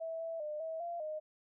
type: tone with pitch steps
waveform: sine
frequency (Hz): 653 / 658 / 603 / 646 / 687 / 617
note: E5 / E5 / D5 / E5 / F5 / D#5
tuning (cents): -17 / -3 / +46 / -35 / -29 / -15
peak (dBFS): -37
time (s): 0-1.2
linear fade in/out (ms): 20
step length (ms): 200
effects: none